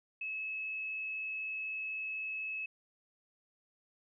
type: tone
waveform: sine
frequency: 2588 Hz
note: E7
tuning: 32 cents flat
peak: -36 dBFS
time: 0.21-2.66 s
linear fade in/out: 5 ms
effects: none